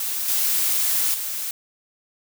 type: noise with level steps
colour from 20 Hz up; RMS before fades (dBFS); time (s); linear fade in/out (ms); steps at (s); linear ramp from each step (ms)
blue; -26 / -21 / -28; 0-1.51; 2; 0.28 / 1.14; 2
effects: none